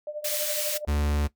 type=tone with tremolo; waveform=sine; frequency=599 Hz; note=D5; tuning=34 cents sharp; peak=-28 dBFS; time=0.07-0.85 s; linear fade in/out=2 ms; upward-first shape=triangle; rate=12 Hz; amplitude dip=90%
type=high-pass noise; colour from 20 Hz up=white; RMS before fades=-29 dBFS; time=0.24-0.78 s; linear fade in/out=10 ms; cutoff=1900 Hz; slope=12 dB/octave
type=tone; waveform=45% pulse; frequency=73.42 Hz; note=D2; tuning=in tune; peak=-23 dBFS; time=0.87-1.28 s; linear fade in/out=20 ms
effects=noise-tail reverb RT60 0.1 s tail -17 dB re dry